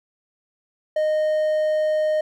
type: tone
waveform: triangle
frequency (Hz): 617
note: D#5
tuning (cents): -15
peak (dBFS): -16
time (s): 0.96-2.21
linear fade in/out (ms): 5
effects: none